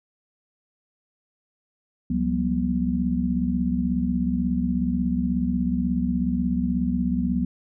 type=tone cluster; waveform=sine; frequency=68.2 / 180.6 / 197.1 / 242.7 Hz; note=C#2 / F#3 / G3 / B3; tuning=-28 / -42 / +10 / -30 cents; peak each=-30 / -26 / -28 / -24 dBFS; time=2.1-7.45 s; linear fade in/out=5 ms; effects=none